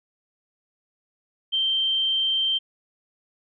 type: tone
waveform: sine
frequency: 3136 Hz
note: G7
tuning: in tune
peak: -20 dBFS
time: 1.52-2.59 s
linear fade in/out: 20 ms
effects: none